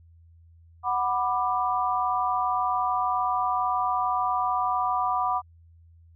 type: chord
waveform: sine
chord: B minor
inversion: second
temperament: just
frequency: 740.8 / 987.8 / 1185.3 Hz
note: F#5 / B5 / D6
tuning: +2 / 0 / +16 cents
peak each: -27 dBFS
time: 0.83-5.42 s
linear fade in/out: 50 ms
effects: added 83 Hz sine -51 dBFS peak until 6.15 s